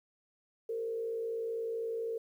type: tone with frequency modulation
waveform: sine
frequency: 455.9 Hz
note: A#4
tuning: 39 cents flat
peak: -33 dBFS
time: 0.69-2.18 s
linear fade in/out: 5 ms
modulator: 55.8 Hz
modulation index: 0.51
effects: 11-bit